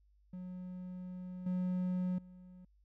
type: tone with level steps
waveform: triangle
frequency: 182 Hz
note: F#3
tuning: 28 cents flat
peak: -40 / -30 / -50 dBFS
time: 0.33-2.65 s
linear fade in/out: 5 ms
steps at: 1.46 / 2.18 s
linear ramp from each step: 5 ms
effects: added 50 Hz sine -65 dBFS peak until 2.84 s